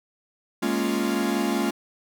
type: chord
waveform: 45% pulse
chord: Bb minor seventh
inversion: third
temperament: equal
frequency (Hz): 207.7 / 233.1 / 277.2 / 349.2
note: Ab3 / Bb3 / Db4 / F4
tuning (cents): 0 / 0 / 0 / 0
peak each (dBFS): -28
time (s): 0.62-1.71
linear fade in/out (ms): 10
effects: none